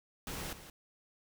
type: noise with echo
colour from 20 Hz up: pink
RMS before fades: -41 dBFS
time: 0.27-0.53 s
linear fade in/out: 2 ms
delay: 170 ms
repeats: 1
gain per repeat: -11 dB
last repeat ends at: 0.7 s
effects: none